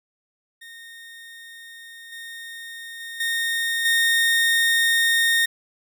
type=tone with level steps; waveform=30% pulse; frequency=1843 Hz; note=A#6; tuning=20 cents flat; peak=-37 / -32 / -30 / -19 / -14 dBFS; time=0.61-5.46 s; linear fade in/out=10 ms; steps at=2.12 / 3 / 3.2 / 3.85 s; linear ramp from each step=5 ms; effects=none